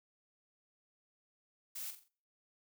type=noise with echo; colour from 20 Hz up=blue; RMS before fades=-43 dBFS; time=1.75-1.91 s; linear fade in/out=10 ms; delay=44 ms; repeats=4; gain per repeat=-8 dB; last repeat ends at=2.086 s; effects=noise-tail reverb RT60 0.5 s tail -26 dB re dry